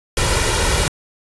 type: noise with comb filter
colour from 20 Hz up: pink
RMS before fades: -17 dBFS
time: 0.17-0.88 s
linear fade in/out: 2 ms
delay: 2.1 ms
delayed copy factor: +0.55
effects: resampled to 24000 Hz